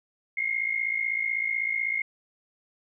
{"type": "tone pair together", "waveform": "sine", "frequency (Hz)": [2112, 2168], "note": ["C7", "C#7"], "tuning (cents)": [16, -39], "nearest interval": "unison", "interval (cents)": 45, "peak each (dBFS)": -28, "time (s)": [0.37, 2.02], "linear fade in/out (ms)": 5, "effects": []}